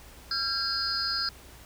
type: tone cluster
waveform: sine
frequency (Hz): 1364 / 1597 / 4262 / 4777 / 5040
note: F6 / G6 / C8 / D8 / D#8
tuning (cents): -41 / +32 / +31 / +29 / +21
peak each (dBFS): -35 / -36 / -33 / -32 / -32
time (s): 0.31-1.29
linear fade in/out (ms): 2
effects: added 61 Hz sine -51 dBFS peak until 1.65 s + pink hiss -51 dBFS RMS until 1.65 s